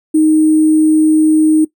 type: tone with sample-and-hold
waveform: sine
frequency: 311.1 Hz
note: D#4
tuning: in tune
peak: -6 dBFS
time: 0.14-1.65 s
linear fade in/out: 10 ms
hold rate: 8820 Hz
effects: noise-tail reverb RT60 0.1 s tail -18 dB re dry